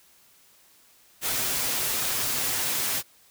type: noise with comb filter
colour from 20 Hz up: white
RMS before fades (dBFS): -27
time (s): 1.21-3.03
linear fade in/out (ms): 50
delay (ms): 7.8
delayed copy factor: +0.5
effects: white hiss -58 dBFS RMS until 3.3 s